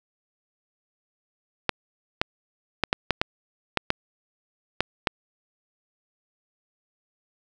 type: clicks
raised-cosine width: 0.3 ms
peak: -4 dBFS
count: 10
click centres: 1.693 / 2.215 / 2.837 / 2.929 / 3.107 / 3.215 / 3.773 / 3.904 / 4.806 / 5.072 s
effects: none